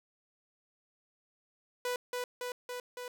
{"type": "tone with echo", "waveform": "sawtooth", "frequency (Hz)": 493.9, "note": "B4", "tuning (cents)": 0, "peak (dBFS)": -28, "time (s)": [1.85, 1.96], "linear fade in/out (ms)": 2, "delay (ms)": 280, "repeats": 4, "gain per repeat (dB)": -2, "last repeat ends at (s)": 3.08, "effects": []}